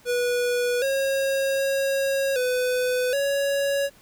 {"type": "tone with pitch steps", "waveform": "square", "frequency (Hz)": [488.1, 543, 546, 501, 559], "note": ["B4", "C#5", "C#5", "B4", "C#5"], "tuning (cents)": [-20, -36, -26, 25, 14], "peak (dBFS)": -22, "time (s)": [0.05, 3.9], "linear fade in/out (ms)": 50, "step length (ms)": 770, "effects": ["pink hiss -54 dBFS RMS until 4.01 s"]}